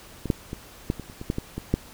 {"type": "clicks", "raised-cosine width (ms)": 3, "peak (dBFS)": [-17, -7, -18, -10, -21, -29, -22, -11, -14, -17, -7], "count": 11, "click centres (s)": [0.257, 0.302, 0.531, 0.901, 0.997, 1.099, 1.214, 1.301, 1.384, 1.58, 1.74], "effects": ["pink hiss -47 dBFS RMS until 1.93 s"]}